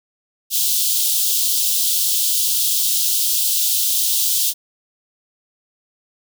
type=high-pass noise; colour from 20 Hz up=white; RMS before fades=-18 dBFS; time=0.5-4.54 s; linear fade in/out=50 ms; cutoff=3100 Hz; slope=48 dB/octave; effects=none